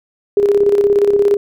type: tone with tremolo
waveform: sine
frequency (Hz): 406.1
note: G#4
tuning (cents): -39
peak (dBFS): -7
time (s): 0.37-1.37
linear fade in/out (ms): 2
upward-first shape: square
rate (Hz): 17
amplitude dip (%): 50
effects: none